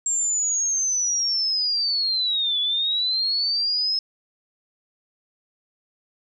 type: linear two-way sweep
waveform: sine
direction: down then up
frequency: 7459 to 3406 to 5200 Hz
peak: -20 dBFS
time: 0.06-3.99 s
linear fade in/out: 2 ms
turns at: 2.6 s
effects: none